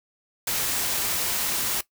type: noise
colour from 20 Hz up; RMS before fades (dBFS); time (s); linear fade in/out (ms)
white; -26; 0.47-1.81; 5
effects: noise-tail reverb RT60 0.1 s tail -17 dB re dry